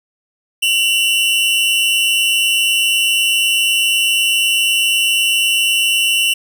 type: tone pair together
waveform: 45% pulse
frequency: 2748 / 2960 Hz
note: F7 / F#7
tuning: -29 / 0 cents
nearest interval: minor second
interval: 129 cents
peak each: -15 dBFS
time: 0.62-6.34 s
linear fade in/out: 10 ms
effects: none